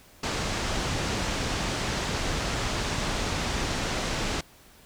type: low-pass noise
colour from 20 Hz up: pink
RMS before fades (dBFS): -29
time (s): 0.23-4.41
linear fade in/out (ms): 5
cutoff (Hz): 7200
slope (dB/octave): 24
effects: pink hiss -54 dBFS RMS until 4.85 s